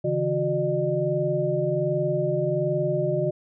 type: tone cluster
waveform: sine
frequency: 140.3 / 161.6 / 365.3 / 604 Hz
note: C#3 / E3 / F#4 / D5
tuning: +21 / -34 / -22 / +48 cents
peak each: -28 / -29 / -27 / -25 dBFS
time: 0.04-3.31 s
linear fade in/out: 10 ms
effects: none